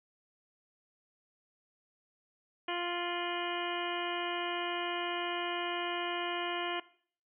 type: harmonic tone with a mistuned harmonic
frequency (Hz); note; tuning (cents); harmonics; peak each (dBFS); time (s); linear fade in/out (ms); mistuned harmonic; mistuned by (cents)
349.2; F4; 0; 1 / 2 / 3 / 4 / 5 / 6 / 7 / 8 / 9; -38 / -39 / -40 / -45 / -43 / -45 / -43 / -42 / -46; 2.68-6.8; 5; 8; +61
effects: noise-tail reverb RT60 0.5 s tail -18 dB re dry